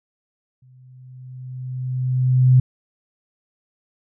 sine tone with exponential growth, 127.9 Hz, C3, 39 cents flat, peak -8 dBFS, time 0.62-2.6 s, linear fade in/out 5 ms, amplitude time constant 430 ms, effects none

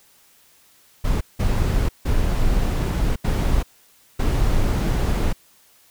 brown noise bursts at uneven times, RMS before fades -19 dBFS, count 5, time 1.04-1.21 / 1.39-1.89 / 2.05-3.16 / 3.24-3.63 / 4.19-5.33 s, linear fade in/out 10 ms, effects white hiss -55 dBFS RMS until 5.9 s

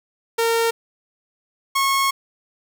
sawtooth tone pair in turn, 459.2 / 1092.2 Hz, A#4 / C#6, -26 / -26 cents, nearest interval octave + minor third, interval 1500 cents, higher second, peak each -13 dBFS, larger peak neither, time 0.38-0.71 / 1.75-2.11 s, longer second, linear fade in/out 10 ms, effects 9-bit

